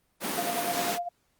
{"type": "high-pass noise", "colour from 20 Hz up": "pink", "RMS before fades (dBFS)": -31, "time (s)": [0.2, 0.99], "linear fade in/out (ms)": 50, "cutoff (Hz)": 190, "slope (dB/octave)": 24}
{"type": "tone with tremolo", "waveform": "sine", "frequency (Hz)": 698.5, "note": "F5", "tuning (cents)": 0, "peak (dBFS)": -27, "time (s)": [0.37, 1.09], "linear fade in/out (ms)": 10, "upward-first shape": "sine", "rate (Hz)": 10, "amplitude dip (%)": 70}
{"effects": ["pink hiss -71 dBFS RMS until 1.39 s", "Opus 32 kbps"]}